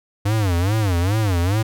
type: tone with vibrato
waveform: square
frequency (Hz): 97.2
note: G2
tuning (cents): -14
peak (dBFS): -17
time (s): 0.25-1.63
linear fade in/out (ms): 10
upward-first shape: sine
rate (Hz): 2.4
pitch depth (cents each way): 230
effects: none